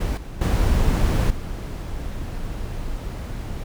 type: noise with level steps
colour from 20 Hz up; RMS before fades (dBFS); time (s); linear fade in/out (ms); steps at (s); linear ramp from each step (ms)
brown; -22 / -33 / -18 / -29; 0-3.64; 10; 0.17 / 0.41 / 1.3; 5
effects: none